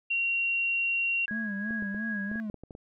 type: tone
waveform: sine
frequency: 2750 Hz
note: F7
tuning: 27 cents flat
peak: -25 dBFS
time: 0.1-1.26 s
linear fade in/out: 10 ms
type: tone with tremolo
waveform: sine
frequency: 1654 Hz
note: G#6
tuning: 8 cents flat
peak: -31 dBFS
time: 1.28-2.4 s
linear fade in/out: 0 ms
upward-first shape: triangle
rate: 2.7 Hz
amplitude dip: 50%
type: tone with vibrato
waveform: triangle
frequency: 210 Hz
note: G#3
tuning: 19 cents sharp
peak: -30 dBFS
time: 1.31-2.5 s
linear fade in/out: 0 ms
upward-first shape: sine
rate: 3 Hz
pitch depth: 110 cents each way
type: clicks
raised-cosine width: 2 ms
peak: -30 dBFS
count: 10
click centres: 1.708 / 1.824 / 1.946 / 2.315 / 2.357 / 2.499 / 2.543 / 2.636 / 2.708 / 2.751 s
effects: none